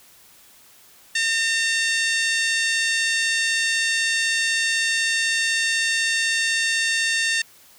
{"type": "harmonic tone", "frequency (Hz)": 908, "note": "A#5", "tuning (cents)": -46, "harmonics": [2, 3, 4, 5, 6, 7, 8, 9, 10], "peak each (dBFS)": [-22, -26, -28, -30, -32, -33, -34, -35, -36], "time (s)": [1.15, 7.42], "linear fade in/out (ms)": 5, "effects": ["white hiss -51 dBFS RMS until 7.78 s"]}